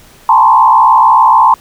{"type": "tone with frequency modulation", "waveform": "sine", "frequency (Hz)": 960, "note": "B5", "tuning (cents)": -49, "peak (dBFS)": -3, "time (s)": [0.29, 1.54], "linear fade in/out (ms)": 2, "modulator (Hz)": 63.4, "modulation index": 1.7, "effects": ["pink hiss -41 dBFS RMS until 1.6 s"]}